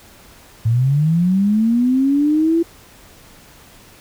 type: linear sweep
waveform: sine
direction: up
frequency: 108.4 to 338.8 Hz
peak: -12 dBFS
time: 0.65-2.63 s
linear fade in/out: 10 ms
effects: pink hiss -45 dBFS RMS until 4 s